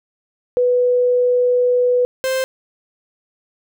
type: tone pair in turn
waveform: sine / 45% pulse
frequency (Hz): 493.9 / 523.3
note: B4 / C5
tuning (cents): 0 / 0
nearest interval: minor second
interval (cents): 100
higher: second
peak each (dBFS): -12 / -17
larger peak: first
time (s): 0.57-2.05 / 2.24-2.44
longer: first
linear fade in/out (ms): 0
effects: none